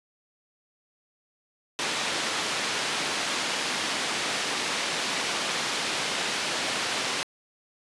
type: band-pass noise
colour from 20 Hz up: white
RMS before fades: -29 dBFS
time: 1.79-7.23 s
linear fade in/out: 0 ms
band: 190 to 4300 Hz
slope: 12 dB/octave
effects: resampled to 24000 Hz